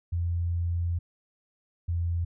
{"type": "tone pair in turn", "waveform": "sine", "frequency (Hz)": [85.9, 85.41], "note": ["F2", "F2"], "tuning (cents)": [-28, -38], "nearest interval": "unison", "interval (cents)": 10, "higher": "first", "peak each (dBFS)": -25, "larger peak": "neither", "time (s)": [[0.12, 0.99], [1.88, 2.25]], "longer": "first", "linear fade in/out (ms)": 10, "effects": []}